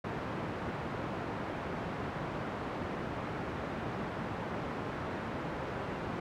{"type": "band-pass noise", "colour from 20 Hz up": "pink", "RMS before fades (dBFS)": -38, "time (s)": [0.04, 6.2], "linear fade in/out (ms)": 5, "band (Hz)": [110, 1500], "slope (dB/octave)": 12, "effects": []}